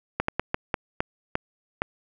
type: slowing click train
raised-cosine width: 0.5 ms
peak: -8 dBFS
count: 8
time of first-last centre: 0.2-1.819 s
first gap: 84 ms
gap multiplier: 1.33
effects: none